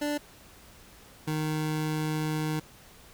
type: tone pair in turn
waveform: 25% pulse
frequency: 293.8 / 154.74 Hz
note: D4 / D#3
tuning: +1 / -9 cents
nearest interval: major seventh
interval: 1110 cents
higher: first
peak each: -24 dBFS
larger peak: neither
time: 0.01-0.18 / 1.27-2.6 s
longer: second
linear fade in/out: 10 ms
effects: pink hiss -53 dBFS RMS until 3.13 s